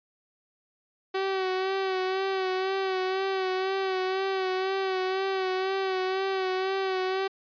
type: tone with vibrato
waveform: sawtooth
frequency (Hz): 379.5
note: F#4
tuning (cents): +44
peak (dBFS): -22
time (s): 1.14-7.28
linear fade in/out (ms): 10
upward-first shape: sine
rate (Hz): 2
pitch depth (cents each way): 35
effects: resampled to 11025 Hz